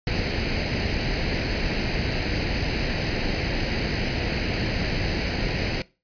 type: noise with comb filter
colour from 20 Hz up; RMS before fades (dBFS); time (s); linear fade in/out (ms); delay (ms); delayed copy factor
pink; -25; 0.07-5.82; 2; 0.43; +0.7
effects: noise-tail reverb RT60 0.3 s tail -21 dB re dry + resampled to 11025 Hz